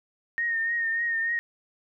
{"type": "tone with vibrato", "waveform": "sine", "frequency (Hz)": 1845, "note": "A#6", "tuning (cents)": -18, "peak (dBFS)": -24, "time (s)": [0.38, 1.39], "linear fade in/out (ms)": 0, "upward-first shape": "triangle", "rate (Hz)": 3.4, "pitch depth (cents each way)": 42, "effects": []}